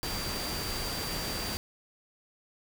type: tone in noise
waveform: sine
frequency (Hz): 4699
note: D8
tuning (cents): 0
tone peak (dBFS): -38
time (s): 0.03-1.57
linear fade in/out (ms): 0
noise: pink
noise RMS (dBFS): -35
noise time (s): 0.03-1.57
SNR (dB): -6
effects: none